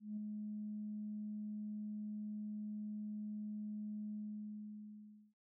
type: tone with ADSR envelope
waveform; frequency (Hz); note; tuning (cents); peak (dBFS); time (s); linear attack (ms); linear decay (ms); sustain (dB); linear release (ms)
sine; 210.9; G#3; +27; -38; 0-5.34; 170; 7; -3; 1200
effects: tanh soft clip ceiling -34 dBFS